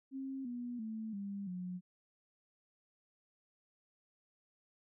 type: tone with pitch steps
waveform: sine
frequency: 268 / 242.9 / 220.2 / 199.62 / 180.95 Hz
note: C4 / B3 / A3 / G3 / F#3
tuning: +42 / -29 / +2 / +32 / -38 cents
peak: -39 dBFS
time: 0.11-1.81 s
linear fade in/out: 50 ms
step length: 340 ms
effects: none